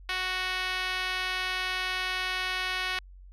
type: tone with band-pass filter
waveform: 5% pulse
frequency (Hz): 370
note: F#4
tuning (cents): 0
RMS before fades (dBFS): -31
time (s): 0.09-2.99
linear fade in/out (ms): 2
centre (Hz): 2000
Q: 0.73
effects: added 46 Hz sine -46 dBFS peak until 3.32 s